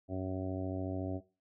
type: harmonic tone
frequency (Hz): 93.8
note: F#2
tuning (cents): +24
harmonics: 1 / 2 / 3 / 4 / 5 / 6 / 7 / 8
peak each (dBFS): -39 / -45 / -38 / -44 / -51 / -46 / -42 / -52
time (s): 0.08-1.21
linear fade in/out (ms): 50
effects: noise-tail reverb RT60 0.3 s tail -17 dB re dry